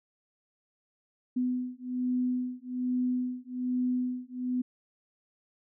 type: beating tone pair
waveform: sine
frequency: 250 / 251.2 Hz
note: B3 / B3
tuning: +21 / +30 cents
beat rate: 1.2 Hz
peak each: -31 dBFS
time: 1.36-4.62 s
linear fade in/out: 10 ms
effects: none